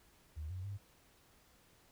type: tone with pitch steps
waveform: sine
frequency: 76.9 / 92.3 / 100.3 Hz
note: D#2 / F#2 / G2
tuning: -20 / -4 / +40 cents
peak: -40 dBFS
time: 0.36-0.78 s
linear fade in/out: 20 ms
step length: 140 ms
effects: pink hiss -67 dBFS RMS until 1.91 s